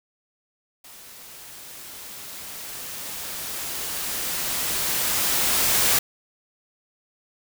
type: noise with level ramp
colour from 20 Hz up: white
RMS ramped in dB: -45 to -19 dBFS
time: 0.84-5.99 s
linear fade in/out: 5 ms
effects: none